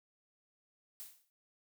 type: noise with exponential decay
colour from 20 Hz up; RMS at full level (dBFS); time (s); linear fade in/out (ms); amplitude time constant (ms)
blue; -44; 1-1.3; 0; 65
effects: none